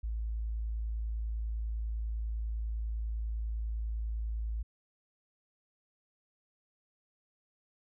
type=tone; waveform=sine; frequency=55 Hz; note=A1; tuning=in tune; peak=-32 dBFS; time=0.03-4.63 s; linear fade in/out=10 ms; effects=none